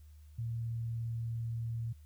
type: tone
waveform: sine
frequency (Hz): 115.4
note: A#2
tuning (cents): -17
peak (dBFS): -34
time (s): 0.38-1.93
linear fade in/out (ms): 10
effects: added 75 Hz sine -52 dBFS peak until 2.05 s + white hiss -72 dBFS RMS until 2.05 s